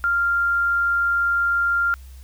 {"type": "tone", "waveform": "sine", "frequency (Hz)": 1393, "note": "F6", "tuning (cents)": -5, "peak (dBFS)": -17, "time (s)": [0.04, 1.94], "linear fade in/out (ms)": 0, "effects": ["added 65 Hz sine -38 dBFS peak until 2.23 s", "white hiss -54 dBFS RMS until 2.23 s"]}